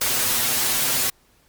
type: noise with comb filter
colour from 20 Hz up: white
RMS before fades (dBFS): -21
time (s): 0.01-1.1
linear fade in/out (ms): 5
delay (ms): 8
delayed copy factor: +1
effects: pink hiss -59 dBFS RMS until 1.48 s + MP3 96 kbps